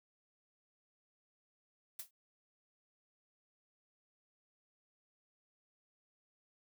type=noise with exponential decay; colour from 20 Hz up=blue; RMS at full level=-39 dBFS; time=1.99-2.11 s; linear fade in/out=5 ms; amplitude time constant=24 ms; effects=none